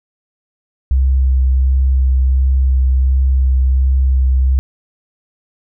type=tone with vibrato; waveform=sine; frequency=65.41 Hz; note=C2; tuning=in tune; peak=-9 dBFS; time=0.91-4.59 s; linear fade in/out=0 ms; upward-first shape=sine; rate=1.4 Hz; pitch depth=15 cents each way; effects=none